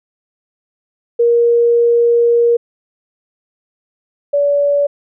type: tone pair in turn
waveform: sine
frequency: 471.4 / 572.9 Hz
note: A#4 / D5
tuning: +19 / -43 cents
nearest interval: minor third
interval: 338 cents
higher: second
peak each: -8 / -10 dBFS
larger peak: first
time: 1.19-2.57 / 4.33-4.87 s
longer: first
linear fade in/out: 10 ms
effects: none